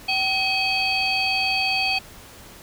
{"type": "tone cluster", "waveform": "sine", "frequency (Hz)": [766, 2540, 3237, 4527], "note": ["G5", "D#7", "G#7", "C#8"], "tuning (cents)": [-40, 35, -45, 36], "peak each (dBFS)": [-26, -22, -29, -24], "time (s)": [0.08, 1.99], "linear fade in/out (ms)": 10, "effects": ["tanh soft clip ceiling -12 dBFS", "pink hiss -44 dBFS RMS until 2.62 s"]}